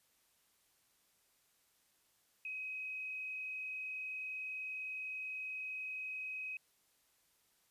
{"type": "tone with frequency modulation", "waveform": "sine", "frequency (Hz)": 2532, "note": "D#7", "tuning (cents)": 30, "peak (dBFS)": -40, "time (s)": [2.45, 6.57], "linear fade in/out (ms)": 2, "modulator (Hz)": 39.6, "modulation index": 0.6, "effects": ["white hiss -74 dBFS RMS until 7.7 s", "resampled to 32000 Hz"]}